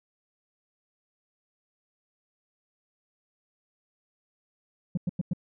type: tone bursts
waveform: sine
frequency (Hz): 176.7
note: F3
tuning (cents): +21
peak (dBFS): -21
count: 4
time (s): 4.95-5.334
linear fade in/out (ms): 5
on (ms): 24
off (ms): 96
effects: tanh soft clip ceiling -23 dBFS